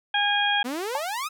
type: harmonic tone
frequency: 818 Hz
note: G#5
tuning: 26 cents flat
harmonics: 1 / 2 / 3 / 4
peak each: -25 / -25 / -30 / -25 dBFS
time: 0.14-0.63 s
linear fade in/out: 5 ms
type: exponential sweep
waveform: sawtooth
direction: up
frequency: 231.5 to 1318.5 Hz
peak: -24 dBFS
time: 0.64-1.29 s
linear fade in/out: 20 ms
type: tone with exponential decay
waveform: sine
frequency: 875 Hz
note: A5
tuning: 10 cents flat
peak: -20 dBFS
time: 0.95-1.05 s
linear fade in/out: 1 ms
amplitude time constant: 20 ms
effects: none